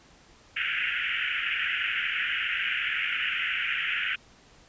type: band-pass noise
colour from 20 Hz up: white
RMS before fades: -29 dBFS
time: 0.56-4.16 s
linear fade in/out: 10 ms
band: 1400 to 3000 Hz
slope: 96 dB/octave
effects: pink hiss -56 dBFS RMS until 4.68 s + resampled to 16000 Hz